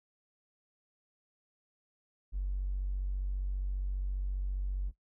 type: tone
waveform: triangle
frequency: 47.43 Hz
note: F#1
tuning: 44 cents sharp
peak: -27 dBFS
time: 2.32-4.92 s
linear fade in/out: 50 ms
effects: noise-tail reverb RT60 0.1 s tail -17 dB re dry + tanh soft clip ceiling -29 dBFS